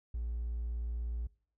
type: tone with hard clipping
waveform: triangle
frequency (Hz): 58.27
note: A#1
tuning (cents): 0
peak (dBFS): -34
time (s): 0.14-1.27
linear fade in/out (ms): 5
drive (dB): 3
effects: noise-tail reverb RT60 0.5 s tail -23 dB re dry